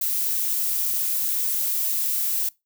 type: noise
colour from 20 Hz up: violet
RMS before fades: -24 dBFS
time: 0.01-2.49 s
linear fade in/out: 5 ms
effects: noise-tail reverb RT60 0.2 s tail -22 dB re dry